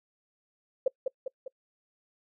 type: tone with echo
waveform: sine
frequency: 523.3 Hz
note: C5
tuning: in tune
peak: -20 dBFS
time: 0.86-0.88 s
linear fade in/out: 5 ms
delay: 200 ms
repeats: 3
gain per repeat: -5 dB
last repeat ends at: 1.48 s
effects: noise-tail reverb RT60 0.1 s tail -26 dB re dry